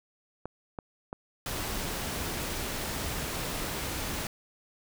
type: clicks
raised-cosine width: 1 ms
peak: -22 dBFS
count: 3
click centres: 0.456 / 0.788 / 1.129 s
type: noise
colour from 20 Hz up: pink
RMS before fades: -34 dBFS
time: 1.46-4.27 s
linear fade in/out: 2 ms
effects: none